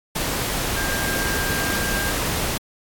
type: tone in noise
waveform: sine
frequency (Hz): 1599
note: G6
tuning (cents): +34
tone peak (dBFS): -26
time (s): 0.76-2.12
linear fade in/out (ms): 10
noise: pink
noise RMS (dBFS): -24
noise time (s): 0.15-2.58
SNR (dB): -5
effects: AAC 64 kbps